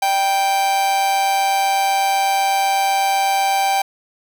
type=tone with amplitude modulation; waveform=45% pulse; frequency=784 Hz; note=G5; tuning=in tune; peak=-13 dBFS; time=0.02-3.82 s; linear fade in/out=5 ms; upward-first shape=sine; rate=184 Hz; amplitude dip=45%; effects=none